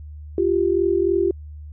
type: tone pair together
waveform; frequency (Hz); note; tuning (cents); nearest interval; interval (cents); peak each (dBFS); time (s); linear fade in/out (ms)
sine; 347.2 / 390.6; F4 / G4; -10 / -6; major second; 204; -19; 0.38-1.31; 2
effects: added 75 Hz sine -34 dBFS peak until 1.72 s